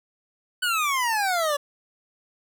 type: exponential sweep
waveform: 25% pulse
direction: down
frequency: 1508 to 563 Hz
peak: -18 dBFS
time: 0.62-1.57 s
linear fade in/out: 10 ms
effects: none